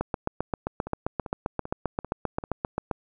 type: two click trains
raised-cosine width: 1 ms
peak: -21 / -12 dBFS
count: 5 / 23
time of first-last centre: 0.87-2.439 / 0.01-2.912 s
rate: 2.55 / 7.58 Hz
effects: none